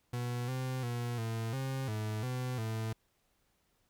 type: tone with pitch steps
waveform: 40% pulse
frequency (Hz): 121.8 / 129.3 / 120.2 / 113.1 / 133.4 / 107.7 / 126.6 / 111.1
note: B2 / C3 / B2 / A2 / C3 / A2 / B2 / A2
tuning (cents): -24 / -20 / -46 / +48 / +34 / -37 / +43 / +17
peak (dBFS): -33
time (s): 0.13-2.93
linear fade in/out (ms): 5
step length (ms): 350
effects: pink hiss -75 dBFS RMS until 3.89 s